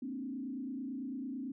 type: tone with frequency modulation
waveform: sine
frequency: 261.6 Hz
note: C4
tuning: in tune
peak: -37 dBFS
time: 0.02-1.52 s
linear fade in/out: 5 ms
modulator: 29 Hz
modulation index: 1.1
effects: none